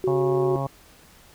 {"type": "tone", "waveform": "sine", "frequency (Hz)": 374.1, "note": "F#4", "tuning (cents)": 19, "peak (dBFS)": -20, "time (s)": [0.04, 0.56], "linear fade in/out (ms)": 0}
{"type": "harmonic tone", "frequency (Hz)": 136.9, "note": "C#3", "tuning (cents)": -21, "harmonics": [1, 2, 3, 4, 5, 6, 7, 8], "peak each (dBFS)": [-27, -35, -37, -32, -33, -35, -37, -35], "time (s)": [0.07, 0.67], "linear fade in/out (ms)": 5}
{"effects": ["pink hiss -52 dBFS RMS until 1.34 s"]}